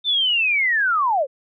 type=linear sweep; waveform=sine; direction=down; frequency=3600 to 493.9 Hz; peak=-16 dBFS; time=0.04-1.27 s; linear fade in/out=50 ms; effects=none